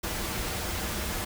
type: noise with comb filter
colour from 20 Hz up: pink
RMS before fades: -32 dBFS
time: 0.03-1.25 s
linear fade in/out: 10 ms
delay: 7.3 ms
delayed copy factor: -0.5
effects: none